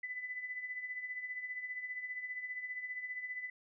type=tone with tremolo; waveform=sine; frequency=2000 Hz; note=B6; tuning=21 cents sharp; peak=-36 dBFS; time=0.03-3.5 s; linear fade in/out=5 ms; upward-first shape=triangle; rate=15 Hz; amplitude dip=70%; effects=none